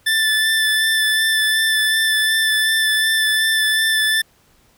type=tone with vibrato; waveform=25% pulse; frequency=1760 Hz; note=A6; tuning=in tune; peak=-11 dBFS; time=0.06-4.22 s; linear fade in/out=10 ms; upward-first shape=sine; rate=2.7 Hz; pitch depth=16 cents each way; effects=pink hiss -56 dBFS RMS until 4.77 s